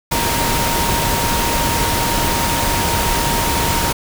sine tone in noise, 932.3 Hz, A#5, in tune, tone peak -21 dBFS, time 0.11-3.93 s, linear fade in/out 10 ms, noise pink, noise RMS -18 dBFS, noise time 0.11-3.93 s, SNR -6 dB, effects none

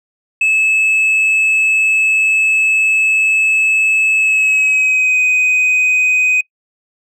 sine tone with pitch glide, 2601 to 2505 Hz, E7 to D#7, -24 to +11 cents, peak -7 dBFS, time 0.41-6.41 s, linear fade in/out 5 ms, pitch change -65 cents, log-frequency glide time 4.16-5.2 s, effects noise-tail reverb RT60 0.1 s tail -24 dB re dry + tanh soft clip ceiling -9 dBFS

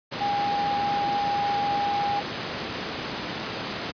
sine tone in noise, 812 Hz, G#5, 39 cents flat, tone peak -23 dBFS, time 0.2-2.21 s, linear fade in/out 20 ms, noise pink, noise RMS -30 dBFS, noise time 0.11-3.92 s, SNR +4 dB, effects high-pass 150 Hz 12 dB/octave + resampled to 11025 Hz

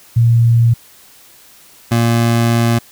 sine / 25% pulse tone pair in turn, 116.7 / 116.7 Hz, A#2 / A#2, +2 / +2 cents, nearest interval unison, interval 0 cents, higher neither, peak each -7 dBFS, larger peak neither, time 0.16-0.74 / 1.91-2.79 s, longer second, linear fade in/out 10 ms, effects white hiss -44 dBFS RMS until 2.91 s

